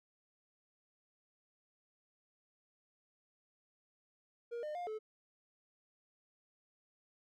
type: tone with pitch steps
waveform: triangle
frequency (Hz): 472.2 / 605 / 707 / 433.2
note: A#4 / D#5 / F5 / A4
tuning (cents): +22 / -49 / +21 / -27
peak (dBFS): -37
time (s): 4.51-4.99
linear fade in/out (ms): 20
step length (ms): 120
effects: none